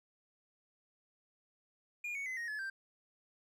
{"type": "tone with pitch steps", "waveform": "triangle", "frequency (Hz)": [2425, 2224, 2039, 1869.9, 1714.7, 1572.4], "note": ["D#7", "C#7", "C7", "A#6", "A6", "G6"], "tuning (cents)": [-45, 5, -45, 5, -45, 5], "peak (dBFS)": -36, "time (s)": [2.04, 2.7], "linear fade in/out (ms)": 5, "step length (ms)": 110, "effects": []}